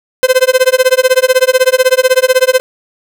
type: tone with tremolo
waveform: 45% pulse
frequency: 514 Hz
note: C5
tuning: 31 cents flat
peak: -3 dBFS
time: 0.23-2.6 s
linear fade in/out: 0 ms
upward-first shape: sine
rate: 16 Hz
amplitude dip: 100%
effects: none